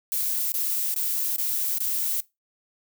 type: noise bursts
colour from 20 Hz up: violet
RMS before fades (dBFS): -26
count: 5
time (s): 0.12-2.204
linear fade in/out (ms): 0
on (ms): 400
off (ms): 21
effects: noise-tail reverb RT60 0.2 s tail -20 dB re dry